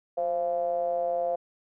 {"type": "ring-modulated tone", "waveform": "triangle", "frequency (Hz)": 82.41, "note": "E2", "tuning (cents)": 0, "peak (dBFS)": -20, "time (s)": [0.17, 1.36], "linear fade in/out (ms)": 10, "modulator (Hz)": 606, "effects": []}